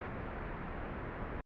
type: low-pass noise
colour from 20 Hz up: pink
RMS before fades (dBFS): -41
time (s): 0.01-1.41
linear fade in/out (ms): 5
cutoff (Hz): 2000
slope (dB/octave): 24
effects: Opus 48 kbps